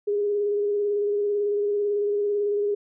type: tone with vibrato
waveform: sine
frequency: 410.6 Hz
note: G#4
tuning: 20 cents flat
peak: -21 dBFS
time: 0.07-2.75 s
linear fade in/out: 10 ms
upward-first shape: square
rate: 18 Hz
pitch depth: 19 cents each way
effects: none